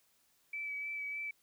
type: tone with vibrato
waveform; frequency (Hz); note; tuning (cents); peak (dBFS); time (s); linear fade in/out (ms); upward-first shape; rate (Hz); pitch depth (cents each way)
sine; 2300; D7; -37; -37; 0.53-1.31; 5; sine; 3.3; 18
effects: white hiss -72 dBFS RMS until 1.42 s